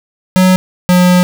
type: tone pair in turn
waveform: square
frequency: 185 / 179.94 Hz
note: F#3 / F#3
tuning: 0 / -48 cents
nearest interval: unison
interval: 48 cents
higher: first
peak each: -6 dBFS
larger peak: neither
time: 0.36-0.56 / 0.89-1.23 s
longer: second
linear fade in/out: 0 ms
effects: none